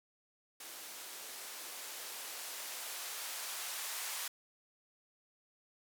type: noise with band-pass filter sweep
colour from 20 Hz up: violet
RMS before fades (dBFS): -44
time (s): 0.6-4.28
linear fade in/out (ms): 5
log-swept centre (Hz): 320 to 870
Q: 0.88
effects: none